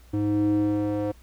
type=tone with band-pass filter sweep; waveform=square; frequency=103.83 Hz; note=G#2; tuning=in tune; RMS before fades=-24 dBFS; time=0.13-1.12 s; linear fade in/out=10 ms; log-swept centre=250 to 450 Hz; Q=3.5; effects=added 60 Hz sine -49 dBFS peak until 1.22 s + pink hiss -58 dBFS RMS until 1.22 s